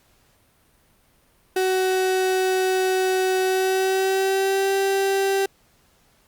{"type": "tone with pitch glide", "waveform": "35% pulse", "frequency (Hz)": [374.7, 390.2], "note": ["F#4", "G4"], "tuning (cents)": [22, -8], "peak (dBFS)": -17, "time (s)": [1.56, 5.46], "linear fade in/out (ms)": 5, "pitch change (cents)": 70, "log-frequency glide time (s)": [3.41, 4.71], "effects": ["pink hiss -60 dBFS RMS until 6.27 s", "Opus 48 kbps"]}